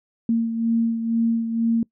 sine beating tone pair, 228.9 / 231 Hz, A#3 / A#3, -31 / -16 cents, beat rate 2.1 Hz, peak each -19 / -27 dBFS, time 0.29-1.83 s, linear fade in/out 2 ms, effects noise-tail reverb RT60 0.1 s tail -24 dB re dry

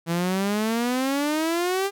sawtooth exponential sweep, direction up, 164.81 to 403 Hz, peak -18 dBFS, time 0.06-1.91 s, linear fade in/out 50 ms, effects none

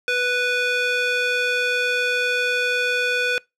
square tone with band-pass filter, 493.9 Hz, B4, in tune, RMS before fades -21 dBFS, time 0.08-3.38 s, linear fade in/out 0 ms, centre 2200 Hz, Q 1.6, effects noise-tail reverb RT60 0.2 s tail -24 dB re dry

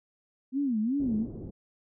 sine tone with vibrato, 246.9 Hz, B3, in tune, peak -25 dBFS, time 0.52-1.27 s, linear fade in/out 50 ms, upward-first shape sine, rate 2.7 Hz, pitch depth 260 cents each way
white low-pass noise, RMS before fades -40 dBFS, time 0.99-1.51 s, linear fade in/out 20 ms, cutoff 360 Hz, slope 24 dB/octave
effects none

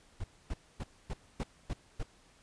brown noise bursts, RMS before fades -35 dBFS, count 7, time 0.2-2.033 s, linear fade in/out 5 ms, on 39 ms, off 260 ms, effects pink hiss -63 dBFS RMS until 2.42 s + resampled to 22050 Hz

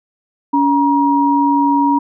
sine tone pair together, 282.6 / 950.5 Hz, C#4 / A#5, +34 / +33 cents, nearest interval octave + major sixth, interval 2099 cents, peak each -13 dBFS, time 0.53-1.99 s, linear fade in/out 10 ms, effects none

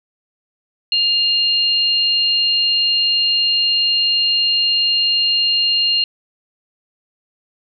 sine tone pair together, 2815 / 4212 Hz, F7 / C8, +13 / +11 cents, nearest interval perfect fifth, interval 698 cents, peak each -16 dBFS, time 0.92-6.04 s, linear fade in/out 2 ms, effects none

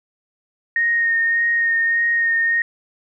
sine tone with vibrato, 1852 Hz, A#6, 12 cents flat, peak -15 dBFS, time 0.76-2.62 s, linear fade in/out 2 ms, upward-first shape sine, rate 1.7 Hz, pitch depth 15 cents each way, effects none

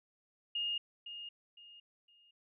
sine tone with echo, 2842 Hz, F7, 30 cents sharp, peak -33 dBFS, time 0.55-0.78 s, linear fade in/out 5 ms, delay 510 ms, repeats 3, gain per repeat -10 dB, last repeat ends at 2.31 s, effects none

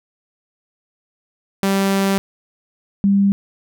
sawtooth / sine tone pair in turn, 195.4 / 198.59 Hz, G3 / G3, -5 / +23 cents, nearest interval unison, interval 28 cents, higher second, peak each -11 dBFS, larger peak neither, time 1.63-2.18 / 3.04-3.32 s, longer first, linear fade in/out 0 ms, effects none

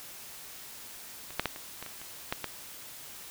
clicks, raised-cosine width 0.3 ms, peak -27 / -10 / -12 / -26 / -23 / -26 / -28 / -13 / -16 dBFS, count 9, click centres 1.306 / 1.396 / 1.457 / 1.561 / 1.826 / 1.863 / 2.016 / 2.325 / 2.443 s, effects white hiss -46 dBFS RMS until 3.3 s

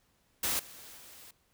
white noise with level steps, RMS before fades -31 / -50 / -52 dBFS, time 0.43-1.31 s, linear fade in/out 5 ms, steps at 0.59 / 0.97 s, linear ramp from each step 5 ms, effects pink hiss -71 dBFS RMS until 1.53 s

